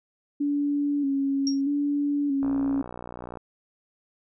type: tone with vibrato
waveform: sine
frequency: 281.5 Hz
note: C#4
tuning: 27 cents sharp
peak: -22 dBFS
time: 0.4-2.82 s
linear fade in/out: 10 ms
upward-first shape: square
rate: 0.79 Hz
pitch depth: 39 cents each way
type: tone with exponential decay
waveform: sine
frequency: 5588 Hz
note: F8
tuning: in tune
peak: -24 dBFS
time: 1.47-1.61 s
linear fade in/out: 1 ms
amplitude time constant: 30 ms
type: click train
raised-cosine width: 1 ms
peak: -23 dBFS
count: 58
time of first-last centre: 2.43-3.372 s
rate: 60.5 Hz
effects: none